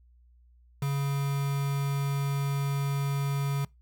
triangle tone with quantisation, 140 Hz, C#3, 18 cents sharp, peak -24 dBFS, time 0.82-3.65 s, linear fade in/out 5 ms, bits 6, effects noise-tail reverb RT60 0.2 s tail -24 dB re dry + added 60 Hz sine -56 dBFS peak until 3.81 s

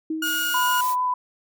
sine tone with exponential decay, 316.8 Hz, D#4, 31 cents sharp, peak -22 dBFS, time 0.1-0.79 s, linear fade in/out 5 ms, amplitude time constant 150 ms
30% pulse tone, 1437 Hz, F6, 49 cents sharp, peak -20 dBFS, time 0.22-0.81 s, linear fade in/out 5 ms
blue noise, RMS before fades -32 dBFS, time 0.22-0.96 s, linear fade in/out 50 ms
sine tone with vibrato, 1000 Hz, B5, 21 cents sharp, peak -20 dBFS, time 0.54-1.14 s, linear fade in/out 5 ms, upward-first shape sine, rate 6.7 Hz, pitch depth 8 cents each way
effects none

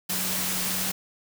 sine tone in noise, 185 Hz, F#3, in tune, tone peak -36 dBFS, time 0.09-0.92 s, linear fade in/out 10 ms, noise white, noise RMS -28 dBFS, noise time 0.09-0.92 s, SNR -11 dB, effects none

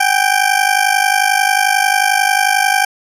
20% pulse ring-modulated tone, 784 Hz, G5, in tune, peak -3 dBFS, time 0-2.85 s, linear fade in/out 5 ms, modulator 25.6 Hz, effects resampled to 32000 Hz

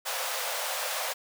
pink high-pass noise, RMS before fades -32 dBFS, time 0.05-1.14 s, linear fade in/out 20 ms, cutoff 490 Hz, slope 96 dB/octave, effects none

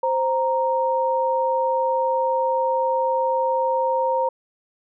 sine tone pair together, 523.3 / 931.9 Hz, C5 / A#5, 0 / -1 cents, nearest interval minor seventh, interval 999 cents, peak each -21 dBFS, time 0.03-4.29 s, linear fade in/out 5 ms, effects none

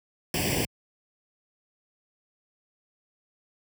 pink noise with comb filter, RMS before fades -26 dBFS, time 0.34-0.65 s, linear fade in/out 2 ms, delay 0.38 ms, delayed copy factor +1, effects high-pass 80 Hz 12 dB/octave

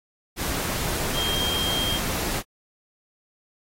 sine tone in noise, 3207 Hz, G7, 39 cents sharp, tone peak -25 dBFS, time 1.13-2 s, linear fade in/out 50 ms, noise pink, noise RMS -28 dBFS, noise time 0.36-2.43 s, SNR 0 dB, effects AAC 48 kbps

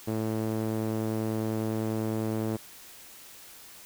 sawtooth tone with band-pass filter, 110 Hz, A2, in tune, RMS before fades -30 dBFS, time 0.07-2.57 s, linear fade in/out 10 ms, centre 340 Hz, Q 0.98, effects white hiss -49 dBFS RMS until 3.85 s

